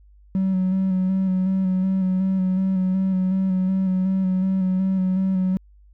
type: tone with vibrato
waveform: triangle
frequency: 188.1 Hz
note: F#3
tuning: 29 cents sharp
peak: -15 dBFS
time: 0.35-5.57 s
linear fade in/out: 0 ms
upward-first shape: square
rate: 2.7 Hz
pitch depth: 22 cents each way
effects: tanh soft clip ceiling -13 dBFS + added 50 Hz sine -48 dBFS peak until 5.93 s